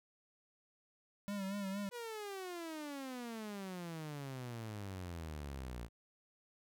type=tone with vibrato; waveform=square; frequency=197.6 Hz; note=G3; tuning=14 cents sharp; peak=-39 dBFS; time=1.28-1.89 s; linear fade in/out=0 ms; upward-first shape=sine; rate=4.3 Hz; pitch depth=61 cents each way
type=exponential sweep; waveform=sawtooth; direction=down; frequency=493.9 to 56.5 Hz; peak=-39 dBFS; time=1.91-5.89 s; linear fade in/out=50 ms
effects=none